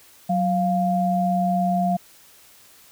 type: tone pair together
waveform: sine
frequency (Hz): 185 / 698.5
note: F#3 / F5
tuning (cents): 0 / 0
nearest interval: octave + major seventh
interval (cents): 2300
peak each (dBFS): -21 / -21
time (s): 0.29-1.97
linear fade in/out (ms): 10
effects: white hiss -51 dBFS RMS until 2.91 s